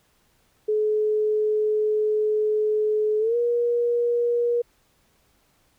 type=tone with pitch glide; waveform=sine; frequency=427.2 to 476.8 Hz; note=G#4 to A#4; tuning=+49 to +39 cents; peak=-19 dBFS; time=0.68-4.62 s; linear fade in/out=10 ms; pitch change=+190 cents; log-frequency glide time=3.19-3.36 s; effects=pink hiss -64 dBFS RMS until 5.78 s

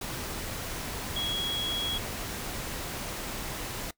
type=tone in noise; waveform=sine; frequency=3322 Hz; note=G#7; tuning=in tune; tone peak=-29 dBFS; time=1.16-1.98 s; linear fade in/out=5 ms; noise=pink; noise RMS=-36 dBFS; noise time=0.01-3.91 s; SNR=+4 dB; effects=noise-tail reverb RT60 0.1 s tail -20 dB re dry

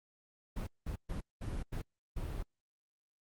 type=noise bursts at uneven times; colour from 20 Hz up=brown; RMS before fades=-38 dBFS; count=6; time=0.56-0.67 / 0.86-0.96 / 1.09-1.21 / 1.41-1.63 / 1.72-1.82 / 2.16-2.43 s; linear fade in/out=10 ms; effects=Opus 24 kbps

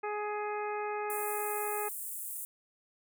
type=harmonic tone; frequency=418.2 Hz; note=G#4; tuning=12 cents sharp; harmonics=1 / 2 / 3 / 4 / 5 / 6; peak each=-36 / -37 / -41 / -46 / -47 / -47 dBFS; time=0.03-1.89 s; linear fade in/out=10 ms
type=high-pass noise; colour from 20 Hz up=pink; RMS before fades=-40 dBFS; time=1.1-2.45 s; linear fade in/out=0 ms; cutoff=8300 Hz; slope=48 dB/octave
effects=none

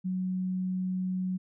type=tone; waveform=sine; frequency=185 Hz; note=F#3; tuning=in tune; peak=-28 dBFS; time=0.04-1.38 s; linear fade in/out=20 ms; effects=none

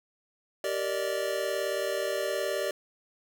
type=chord; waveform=square; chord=Eb major seventh; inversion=first; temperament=just; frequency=388.9 / 466.7 / 583.4 / 622.3 Hz; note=G4 / Bb4 / D5 / Eb5; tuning=-14 / +2 / -12 / 0 cents; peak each=-35 / -37 / -32 / -37 dBFS; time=0.64-2.71 s; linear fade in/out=2 ms; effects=none

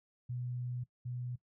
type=tone pair in turn; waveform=sine; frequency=123.47 / 123.47 Hz; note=B2 / B2; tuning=0 / 0 cents; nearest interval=unison; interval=0 cents; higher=neither; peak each=-36 / -37 dBFS; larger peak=first; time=0.29-0.84 / 1.05-1.36 s; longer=first; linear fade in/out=10 ms; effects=noise-tail reverb RT60 0.1 s tail -18 dB re dry

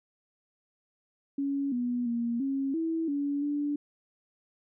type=tone with pitch steps; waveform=sine; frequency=278.8 / 244.1 / 235.1 / 272.4 / 326.1 / 284.8 / 290.7 Hz; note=C#4 / B3 / A#3 / C#4 / E4 / C#4 / D4; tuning=+10 / -20 / +15 / -30 / -19 / +47 / -18 cents; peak=-27 dBFS; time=1.38-3.76 s; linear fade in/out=5 ms; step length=340 ms; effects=none

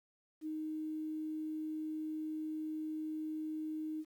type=tone with quantisation; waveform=sine; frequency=311.1 Hz; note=D#4; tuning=in tune; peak=-37 dBFS; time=0.41-4.05 s; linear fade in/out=50 ms; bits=11; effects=none

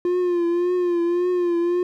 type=tone with vibrato; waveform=triangle; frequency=351.1 Hz; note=F4; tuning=9 cents sharp; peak=-16 dBFS; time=0.05-1.83 s; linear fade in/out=2 ms; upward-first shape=triangle; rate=1.8 Hz; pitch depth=59 cents each way; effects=none

